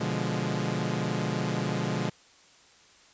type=chord; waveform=sawtooth; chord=B diminished seventh; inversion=none; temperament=equal; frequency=123.47 / 146.83 / 174.61 / 207.7 Hz; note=B2 / D3 / F3 / Ab3; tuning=0 / 0 / 0 / 0 cents; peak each=-29 dBFS; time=0-2.1 s; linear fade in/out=10 ms; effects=white hiss -57 dBFS RMS until 3.13 s + resampled to 16000 Hz